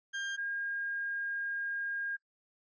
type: tone pair in turn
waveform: 35% pulse / sine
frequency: 1600 / 1618.6 Hz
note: G6 / G#6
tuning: +35 / -45 cents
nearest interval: unison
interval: 20 cents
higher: second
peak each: -33 / -33 dBFS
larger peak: neither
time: 0.13-0.37 / 0.37-2.17 s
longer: second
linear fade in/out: 20 ms
effects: noise-tail reverb RT60 0.1 s tail -24 dB re dry + resampled to 16000 Hz